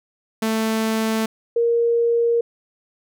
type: tone pair in turn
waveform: sawtooth / sine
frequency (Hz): 221.4 / 468.2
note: A3 / A#4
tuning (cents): +11 / +8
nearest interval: octave + minor second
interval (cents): 1297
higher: second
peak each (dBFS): -15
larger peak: neither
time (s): 0.42-1.26 / 1.56-2.41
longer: second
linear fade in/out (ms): 5
effects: none